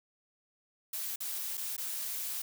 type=noise with dropouts; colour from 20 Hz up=blue; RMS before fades=-37 dBFS; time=0.93-2.42 s; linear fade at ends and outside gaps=5 ms; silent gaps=1.16-1.204 / 1.572-1.576 / 1.766-1.779 s; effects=none